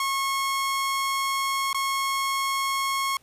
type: tone with dropouts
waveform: sawtooth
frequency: 1090 Hz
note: C#6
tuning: 29 cents flat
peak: -20 dBFS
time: 0-3.17 s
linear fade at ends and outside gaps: 2 ms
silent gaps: 1.73-1.745 s
effects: pink hiss -60 dBFS RMS until 3.22 s + resampled to 32000 Hz